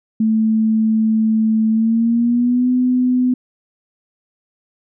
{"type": "tone with pitch glide", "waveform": "sine", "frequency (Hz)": [220, 251.3], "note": ["A3", "B3"], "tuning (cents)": [0, 30], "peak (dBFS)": -12, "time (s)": [0.2, 3.34], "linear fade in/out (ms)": 5, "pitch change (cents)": 230, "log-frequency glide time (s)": [1.7, 2.69], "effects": []}